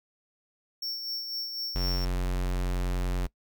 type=tone with tremolo; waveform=square; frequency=5460 Hz; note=F8; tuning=40 cents flat; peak=-31 dBFS; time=0.82-2.05 s; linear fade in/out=5 ms; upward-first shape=sine; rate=4 Hz; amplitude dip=45%
type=tone; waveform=square; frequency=45.2 Hz; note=F#1; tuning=40 cents flat; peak=-27 dBFS; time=1.75-3.27 s; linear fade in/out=10 ms
effects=noise-tail reverb RT60 0.1 s tail -22 dB re dry